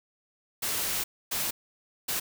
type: noise bursts at uneven times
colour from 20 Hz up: white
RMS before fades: -30 dBFS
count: 3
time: 0.62-1.04 / 1.31-1.51 / 2.08-2.2 s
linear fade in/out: 10 ms
effects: none